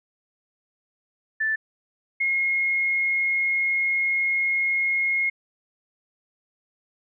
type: tone pair in turn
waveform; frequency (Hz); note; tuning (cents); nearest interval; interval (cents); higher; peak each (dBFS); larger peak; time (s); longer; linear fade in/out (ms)
sine; 1760 / 2154; A6 / C7; 0 / +50; minor third; 350; second; -21 / -20; second; 1.4-1.56 / 2.2-5.3; second; 10
effects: none